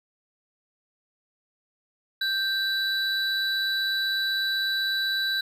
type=tone pair together; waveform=triangle; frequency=1568 / 3948 Hz; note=G6 / B7; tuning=0 / -1 cents; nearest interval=octave + major third; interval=1599 cents; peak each=-25 dBFS; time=2.21-5.41 s; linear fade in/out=5 ms; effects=none